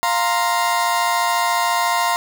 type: chord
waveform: 35% pulse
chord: F suspended fourth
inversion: none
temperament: equal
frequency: 698.5 / 932.3 / 1046.5 Hz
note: F5 / Bb5 / C6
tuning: 0 / 0 / 0 cents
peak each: -20 / -19 / -19 dBFS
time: 0.03-2.16 s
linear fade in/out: 0 ms
effects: none